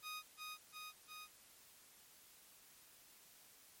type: tone with echo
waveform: 15% pulse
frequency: 1244.5 Hz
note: D#6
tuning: in tune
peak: -39 dBFS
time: 0.02-0.23 s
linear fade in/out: 50 ms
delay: 350 ms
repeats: 3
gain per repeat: -2 dB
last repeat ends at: 1.28 s
effects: white hiss -64 dBFS RMS until 3.8 s + MP3 64 kbps